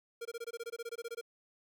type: tone bursts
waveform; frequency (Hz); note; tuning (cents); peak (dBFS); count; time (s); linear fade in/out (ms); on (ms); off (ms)
square; 466.2; A#4; 0; -39; 16; 0.21-1.213; 10; 43; 21
effects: 11-bit